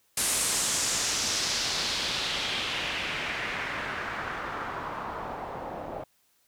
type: noise with low-pass filter sweep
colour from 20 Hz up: white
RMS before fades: -31 dBFS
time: 0.17-6.04 s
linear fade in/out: 5 ms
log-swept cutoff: 9900 to 670 Hz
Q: 1.9
effects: white hiss -68 dBFS RMS until 6.47 s